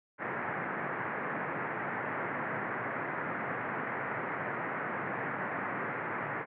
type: band-pass noise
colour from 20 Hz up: white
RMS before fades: -36 dBFS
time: 0.18-6.46 s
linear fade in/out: 50 ms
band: 110 to 2000 Hz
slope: 48 dB/octave
effects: none